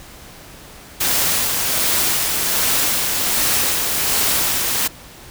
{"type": "noise with tremolo", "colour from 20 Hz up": "white", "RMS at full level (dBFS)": -17, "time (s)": [1, 4.88], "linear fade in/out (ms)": 10, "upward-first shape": "sine", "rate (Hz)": 1.3, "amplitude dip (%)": 30, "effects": ["pink hiss -40 dBFS RMS until 5.3 s"]}